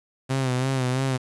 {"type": "tone with vibrato", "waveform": "sawtooth", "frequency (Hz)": 130, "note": "C3", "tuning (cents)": -11, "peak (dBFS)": -18, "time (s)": [0.29, 1.18], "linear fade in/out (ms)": 20, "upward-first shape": "sine", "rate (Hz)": 3, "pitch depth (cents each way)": 60, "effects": ["resampled to 24000 Hz", "8-bit"]}